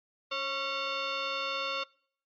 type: tone with frequency modulation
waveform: sine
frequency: 1108.7 Hz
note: C#6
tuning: in tune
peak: -30 dBFS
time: 0.31-1.84 s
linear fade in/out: 10 ms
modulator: 826 Hz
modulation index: 3.7
effects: noise-tail reverb RT60 0.6 s tail -25 dB re dry + MP3 48 kbps